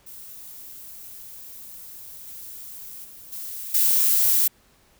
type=noise with level steps; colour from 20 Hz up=violet; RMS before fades=-41 / -39 / -44 / -34 / -19 dBFS; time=0.06-4.48 s; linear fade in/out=10 ms; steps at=2.27 / 3.04 / 3.32 / 3.74 s; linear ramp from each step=5 ms; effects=pink hiss -59 dBFS RMS until 4.99 s